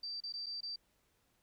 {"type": "tone with dropouts", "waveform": "sine", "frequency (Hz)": 4666, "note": "D8", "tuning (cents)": -12, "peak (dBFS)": -39, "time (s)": [0.03, 0.76], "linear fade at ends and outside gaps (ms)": 5, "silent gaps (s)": [[0.204, 0.236], [0.325, 0.337], [0.461, 0.465], [0.607, 0.63]], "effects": ["pink hiss -75 dBFS RMS until 1.42 s"]}